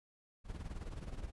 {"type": "noise with tremolo", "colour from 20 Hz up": "brown", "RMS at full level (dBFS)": -41, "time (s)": [0.44, 1.32], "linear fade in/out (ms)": 50, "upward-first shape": "sine", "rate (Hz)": 19, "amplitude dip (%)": 70, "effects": ["resampled to 24000 Hz"]}